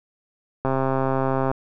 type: click train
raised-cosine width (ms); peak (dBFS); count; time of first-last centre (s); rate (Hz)
1; -9; 116; 0.65-1.515; 133
effects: none